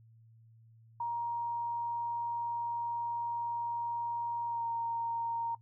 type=tone with pitch glide; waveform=sine; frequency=941 to 928 Hz; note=A#5 to A#5; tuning=+16 to -8 cents; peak=-32 dBFS; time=1-5.55 s; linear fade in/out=5 ms; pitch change=-24 cents; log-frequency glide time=4.47-4.65 s; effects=noise-tail reverb RT60 0.1 s tail -20 dB re dry + added 113 Hz sine -57 dBFS peak until 5.61 s